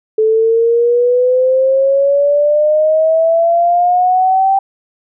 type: exponential sweep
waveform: sine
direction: up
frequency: 434 to 784 Hz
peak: -8 dBFS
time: 0.18-4.59 s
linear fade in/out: 5 ms
effects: none